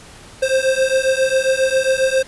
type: beating tone pair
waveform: square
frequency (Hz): 523.3 / 530.7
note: C5 / C5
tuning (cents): 0 / +24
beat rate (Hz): 7.4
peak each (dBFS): -18 / -18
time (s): 0.42-2.23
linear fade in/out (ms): 10
effects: pink hiss -41 dBFS RMS until 2.27 s + resampled to 24000 Hz